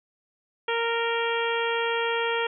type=harmonic tone with a mistuned harmonic; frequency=463.3 Hz; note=A#4; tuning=11 cents flat; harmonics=1 / 2 / 3 / 4 / 5 / 6 / 7; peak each=-27 / -30 / -32 / -33 / -34 / -35 / -35 dBFS; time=0.68-2.47 s; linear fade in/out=5 ms; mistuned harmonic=5; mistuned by=+19 cents; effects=none